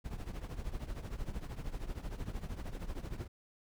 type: noise with tremolo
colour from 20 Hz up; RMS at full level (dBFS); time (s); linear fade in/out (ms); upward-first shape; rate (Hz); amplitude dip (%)
brown; -37; 0.04-3.28; 20; triangle; 13; 85
effects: none